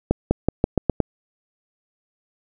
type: accelerating click train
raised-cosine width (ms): 2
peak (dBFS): -3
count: 7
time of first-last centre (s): 0.11-1.003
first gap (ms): 200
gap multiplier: 0.88
effects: none